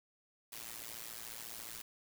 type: noise with amplitude modulation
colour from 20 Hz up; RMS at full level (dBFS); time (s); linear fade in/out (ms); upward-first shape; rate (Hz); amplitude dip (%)
white; -43; 0.52-1.82; 5; sine; 114; 90
effects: none